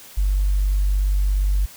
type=tone; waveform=sine; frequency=48.55 Hz; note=G1; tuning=16 cents flat; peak=-15 dBFS; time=0.17-1.66 s; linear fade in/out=10 ms; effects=tanh soft clip ceiling -11 dBFS + white hiss -43 dBFS RMS until 1.76 s